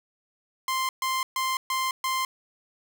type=tone bursts; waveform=sawtooth; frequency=1046.5 Hz; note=C6; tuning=in tune; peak=-21 dBFS; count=5; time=0.68-2.25 s; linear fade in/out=2 ms; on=210 ms; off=130 ms; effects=none